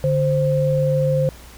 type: tone pair together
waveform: sine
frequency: 146.85 / 523.3 Hz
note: D3 / C5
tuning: 0 / 0 cents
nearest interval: octave + minor seventh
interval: 2200 cents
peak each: -18 dBFS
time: 0.04-1.29 s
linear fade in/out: 0 ms
effects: added 60 Hz sine -41 dBFS peak until 1.57 s + pink hiss -44 dBFS RMS until 1.57 s